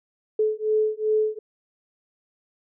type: beating tone pair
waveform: sine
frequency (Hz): 430 / 432.6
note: A4 / A4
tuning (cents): -40 / -29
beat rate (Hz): 2.6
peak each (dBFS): -23 / -23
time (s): 0.39-1.39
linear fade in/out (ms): 5
effects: none